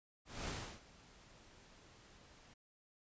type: noise with ADSR envelope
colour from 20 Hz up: pink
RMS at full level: -42 dBFS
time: 0.25-2.54 s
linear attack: 220 ms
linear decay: 330 ms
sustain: -20 dB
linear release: 7 ms
effects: resampled to 16000 Hz